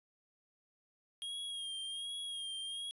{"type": "tone with vibrato", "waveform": "square", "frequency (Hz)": 3250, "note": "G#7", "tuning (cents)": -38, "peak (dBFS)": -40, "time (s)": [1.22, 2.91], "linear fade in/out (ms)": 0, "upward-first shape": "sine", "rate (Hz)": 1.3, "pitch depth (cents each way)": 42, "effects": ["resampled to 24000 Hz", "13-bit"]}